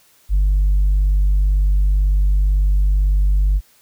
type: tone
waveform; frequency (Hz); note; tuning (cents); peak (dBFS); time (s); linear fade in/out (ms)
sine; 49; G1; 0; -10; 0.29-3.61; 50
effects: tanh soft clip ceiling -10 dBFS + white hiss -54 dBFS RMS until 3.81 s